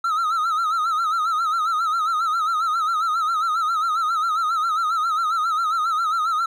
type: tone with vibrato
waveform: triangle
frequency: 1300 Hz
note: E6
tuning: 24 cents flat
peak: -17 dBFS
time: 0.04-6.46 s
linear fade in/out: 5 ms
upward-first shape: sine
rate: 7.4 Hz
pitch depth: 100 cents each way
effects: none